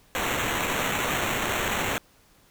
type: noise with sample-and-hold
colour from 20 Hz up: violet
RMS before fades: -27 dBFS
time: 0.15-1.98 s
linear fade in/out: 0 ms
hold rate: 4900 Hz
effects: pink hiss -59 dBFS RMS until 2.5 s